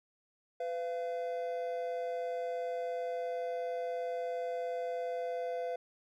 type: tone pair together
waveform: triangle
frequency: 503.1 / 686 Hz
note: B4 / F5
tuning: +32 / -31 cents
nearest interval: perfect fourth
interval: 537 cents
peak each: -34 / -36 dBFS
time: 0.6-5.76 s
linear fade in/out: 5 ms
effects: none